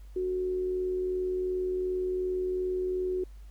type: tone with amplitude modulation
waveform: sine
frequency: 368.1 Hz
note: F#4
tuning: 9 cents flat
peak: -26 dBFS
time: 0.16-3.24 s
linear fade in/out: 5 ms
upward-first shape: sine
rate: 82.7 Hz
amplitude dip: 30%
effects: added 50 Hz sine -44 dBFS peak until 3.5 s + pink hiss -65 dBFS RMS until 3.5 s